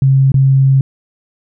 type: tone with dropouts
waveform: sine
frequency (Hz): 134.8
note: C#3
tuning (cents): -48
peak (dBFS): -6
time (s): 0.02-0.81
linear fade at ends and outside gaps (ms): 2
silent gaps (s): 0.319-0.342
effects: none